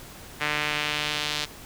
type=tone with band-pass filter sweep; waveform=sawtooth; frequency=149.6 Hz; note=D3; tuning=32 cents sharp; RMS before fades=-28 dBFS; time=0.4-1.46 s; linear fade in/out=20 ms; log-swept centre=2100 to 4000 Hz; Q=1.6; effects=pink hiss -44 dBFS RMS until 1.65 s